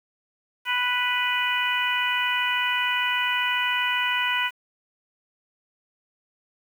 harmonic tone, 493.9 Hz, B4, in tune, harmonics 2 / 3 / 4 / 5 / 6, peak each -28 / -28 / -28 / -28 / -28 dBFS, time 0.65-4.51 s, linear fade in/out 50 ms, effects 8-bit

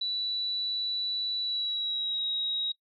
sine tone with pitch glide, 3951 to 3810 Hz, B7 to A#7, 0 to +37 cents, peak -28 dBFS, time 0.01-2.72 s, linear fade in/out 5 ms, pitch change -63 cents, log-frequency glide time 1.41-2.25 s, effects noise-tail reverb RT60 0.1 s tail -21 dB re dry

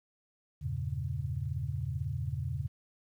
sine chord, E diminished seventh, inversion none, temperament equal, 82.41 / 98 / 116.54 / 138.59 Hz, E2 / G2 / Bb2 / Db3, 0 / 0 / 0 / 0 cents, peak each -38 / -39 / -38 / -36 dBFS, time 0.61-2.68 s, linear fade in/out 20 ms, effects 11-bit

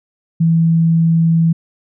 sine tone, 164.7 Hz, E3, 1 cent flat, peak -9 dBFS, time 0.4-1.53 s, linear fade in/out 10 ms, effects none

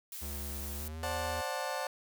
blue noise, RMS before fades -43 dBFS, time 0.12-0.88 s, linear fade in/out 2 ms
square tone with pitch glide, 71.5 to 80.72 Hz, D2 to E2, -46 to -36 cents, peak -40 dBFS, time 0.21-1.42 s, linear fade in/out 20 ms, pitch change +210 cents, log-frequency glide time 0.75-0.98 s
30% pulse chord, D dominant seventh, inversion third, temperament just, 528.6 / 587.3 / 734.2 / 881 Hz, C5 / D5 / F#5 / A5, +18 / 0 / -14 / +2 cents, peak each -37 dBFS, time 1.03-1.87 s, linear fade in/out 2 ms
effects none

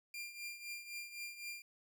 sawtooth tone with tremolo, 2391 Hz, D7, 30 cents sharp, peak -38 dBFS, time 0.14-1.62 s, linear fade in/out 2 ms, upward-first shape triangle, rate 3.9 Hz, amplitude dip 75%, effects none

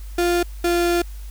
35% pulse tone pair in turn, 349.2 / 346.8 Hz, F4 / F4, 0 / -12 cents, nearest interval unison, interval 12 cents, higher first, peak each -15 dBFS, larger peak neither, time 0.18-0.43 / 0.64-1.02 s, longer second, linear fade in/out 5 ms, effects added 50 Hz sine -31 dBFS peak until 1.3 s + white hiss -49 dBFS RMS until 1.3 s

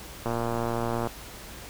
click train, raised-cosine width 1 ms, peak -15 dBFS, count 96, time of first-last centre 0.26-1.072 s, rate 117 Hz, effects added 60 Hz sine -49 dBFS peak until 1.69 s + pink hiss -43 dBFS RMS until 1.69 s

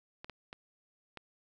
clicks, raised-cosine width 0.3 ms, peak -28 dBFS, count 4, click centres 0.245 / 0.297 / 0.529 / 1.173 s, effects none

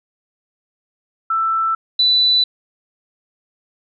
sine tone pair in turn, 1328 / 3980 Hz, E6 / B7, +12 / +13 cents, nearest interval octave + perfect fifth, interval 1901 cents, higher second, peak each -15 / -11 dBFS, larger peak second, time 1.3-1.75 / 1.99-2.44 s, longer neither, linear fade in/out 5 ms, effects none

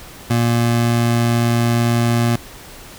25% pulse tone, 117.9 Hz, A#2, 20 cents sharp, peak -10 dBFS, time 0.3-2.36 s, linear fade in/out 5 ms, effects pink hiss -38 dBFS RMS until 2.98 s

